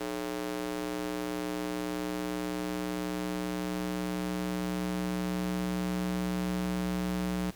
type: tone with high-pass filter sweep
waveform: square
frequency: 60.9 Hz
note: B1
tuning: 24 cents flat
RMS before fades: -33 dBFS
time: 0-7.51 s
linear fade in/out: 10 ms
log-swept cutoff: 350 to 150 Hz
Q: 1.8
effects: pink hiss -53 dBFS RMS until 7.55 s